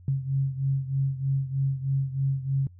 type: beating tone pair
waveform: sine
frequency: 135 / 138.2 Hz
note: C#3 / C#3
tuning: -45 / -5 cents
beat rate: 3.2 Hz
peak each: -25 / -29 dBFS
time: 0.08-2.67 s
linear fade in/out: 2 ms
effects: noise-tail reverb RT60 0.1 s tail -25 dB re dry + added 89 Hz sine -47 dBFS peak until 2.79 s